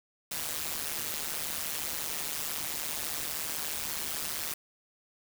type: noise with amplitude modulation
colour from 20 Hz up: white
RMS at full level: -31 dBFS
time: 0.31-4.54 s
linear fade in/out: 5 ms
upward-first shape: sine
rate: 152 Hz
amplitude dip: 90%
effects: none